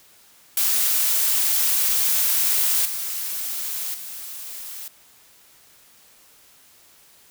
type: noise with level steps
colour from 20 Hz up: blue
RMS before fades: -20 / -28 / -35 dBFS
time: 0.57-4.88 s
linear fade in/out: 2 ms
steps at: 2.85 / 3.94 s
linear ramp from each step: 5 ms
effects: white hiss -53 dBFS RMS until 7.3 s